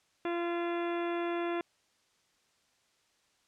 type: harmonic tone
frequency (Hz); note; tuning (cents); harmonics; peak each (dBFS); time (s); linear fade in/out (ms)
343.8; F4; -27; 1 / 2 / 3 / 4 / 5 / 6 / 7 / 8 / 10; -32 / -38 / -42 / -44 / -46 / -48 / -49 / -50 / -52; 0.25-1.61; 2
effects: white hiss -71 dBFS RMS until 3.47 s + low-pass 7000 Hz 12 dB/octave